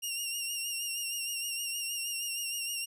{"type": "tone with vibrato", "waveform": "15% pulse", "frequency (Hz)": 2794, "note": "F7", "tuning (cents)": 0, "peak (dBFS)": -26, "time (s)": [0.02, 2.86], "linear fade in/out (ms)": 20, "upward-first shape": "sine", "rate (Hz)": 6.4, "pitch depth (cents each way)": 41, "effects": []}